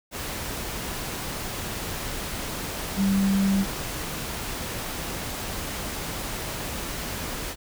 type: tone in noise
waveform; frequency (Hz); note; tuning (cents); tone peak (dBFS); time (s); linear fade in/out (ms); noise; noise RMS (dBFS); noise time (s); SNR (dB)
sine; 195.6; G3; -4; -19; 2.96-3.66; 50; pink; -32; 0.11-7.56; +10
effects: none